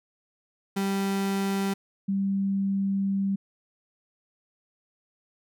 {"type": "tone pair in turn", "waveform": ["35% pulse", "sine"], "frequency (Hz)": [196, 196], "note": ["G3", "G3"], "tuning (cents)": [0, 0], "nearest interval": "unison", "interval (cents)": 0, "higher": "neither", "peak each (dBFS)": -23, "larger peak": "neither", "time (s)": [[0.76, 1.74], [2.08, 3.36]], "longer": "second", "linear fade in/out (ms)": 10, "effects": []}